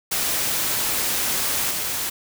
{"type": "noise with level steps", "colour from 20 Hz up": "white", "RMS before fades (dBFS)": [-23, -26], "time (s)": [0.11, 2.1], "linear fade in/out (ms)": 10, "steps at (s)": 1.71, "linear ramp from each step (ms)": 2, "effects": []}